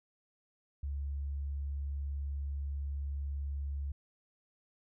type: tone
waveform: sine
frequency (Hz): 70.4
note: C#2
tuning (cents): +27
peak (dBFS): -34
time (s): 0.83-3.92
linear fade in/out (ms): 5
effects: none